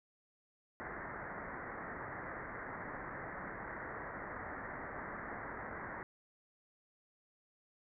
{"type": "low-pass noise", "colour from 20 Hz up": "white", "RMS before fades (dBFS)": -45, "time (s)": [0.8, 6.03], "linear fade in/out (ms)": 0, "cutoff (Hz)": 2000, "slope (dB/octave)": 96, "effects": []}